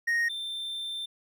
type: tone pair in turn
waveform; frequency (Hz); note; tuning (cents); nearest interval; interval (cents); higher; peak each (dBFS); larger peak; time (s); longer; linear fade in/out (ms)
triangle; 1864.7 / 3569; A#6 / A7; 0 / +24; major seventh; 1124; second; -22 / -31; first; 0.07-0.29 / 0.29-1.06; second; 10
effects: none